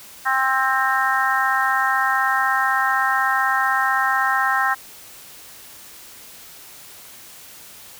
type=harmonic tone; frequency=264.1 Hz; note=C4; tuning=16 cents sharp; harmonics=3 / 4 / 5 / 6 / 7; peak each=-23 / -23 / -23 / -23 / -23 dBFS; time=0.25-4.75 s; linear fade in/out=20 ms; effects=white hiss -42 dBFS RMS until 7.99 s